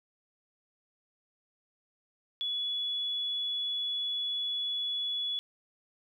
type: tone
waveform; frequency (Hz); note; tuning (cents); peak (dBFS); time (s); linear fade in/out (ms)
sine; 3403; G#7; +41; -30; 2.41-5.39; 0
effects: 11-bit